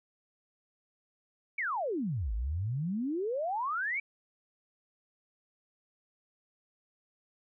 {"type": "exponential two-way sweep", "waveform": "sine", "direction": "down then up", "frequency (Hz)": [2349, 50, 2349], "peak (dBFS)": -30, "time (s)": [1.58, 4], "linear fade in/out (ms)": 5, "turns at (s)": 2.33, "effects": []}